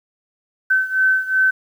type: beating tone pair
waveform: sine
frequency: 1530 / 1532.7 Hz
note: G6 / G6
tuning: -42 / -39 cents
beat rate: 2.7 Hz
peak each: -16 / -19 dBFS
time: 0.7-1.51 s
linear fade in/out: 10 ms
effects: 8-bit